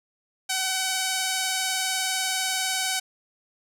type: tone with vibrato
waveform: 5% pulse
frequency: 756 Hz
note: F#5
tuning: 37 cents sharp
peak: -12 dBFS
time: 0.49-3 s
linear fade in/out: 10 ms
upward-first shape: triangle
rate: 20 Hz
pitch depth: 33 cents each way
effects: none